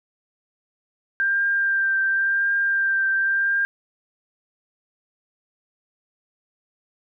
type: tone with vibrato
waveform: sine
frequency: 1585 Hz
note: G6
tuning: 19 cents sharp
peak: -18 dBFS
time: 1.2-3.65 s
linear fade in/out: 0 ms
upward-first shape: triangle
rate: 0.93 Hz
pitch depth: 20 cents each way
effects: none